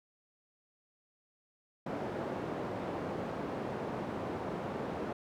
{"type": "band-pass noise", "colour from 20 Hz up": "white", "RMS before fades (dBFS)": -38, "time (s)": [1.86, 5.13], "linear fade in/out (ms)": 5, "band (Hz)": [110, 620], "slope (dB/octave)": 12, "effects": []}